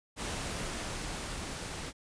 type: noise with level ramp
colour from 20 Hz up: pink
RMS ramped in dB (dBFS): -36 to -40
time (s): 0.16-1.93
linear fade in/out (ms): 50
effects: resampled to 22050 Hz